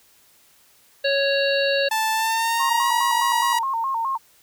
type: harmonic tone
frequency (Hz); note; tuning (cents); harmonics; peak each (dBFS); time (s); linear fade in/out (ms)
554.4; C#5; 0; 1 / 3 / 5 / 7 / 8; -20 / -25 / -27 / -28 / -29; 1.04-1.89; 10
type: tone with pitch glide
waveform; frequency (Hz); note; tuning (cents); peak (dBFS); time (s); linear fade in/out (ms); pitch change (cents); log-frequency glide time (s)
sawtooth; 880 to 959.6; A5 to A#5; 0 to +50; -16; 1.91-3.59; 5; +150; 2.13-2.9
type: tone with vibrato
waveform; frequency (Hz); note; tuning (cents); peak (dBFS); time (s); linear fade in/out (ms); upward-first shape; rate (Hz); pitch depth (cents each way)
sine; 990; B5; +4; -21; 2.59-4.18; 20; square; 4.8; 140
effects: white hiss -56 dBFS RMS until 4.42 s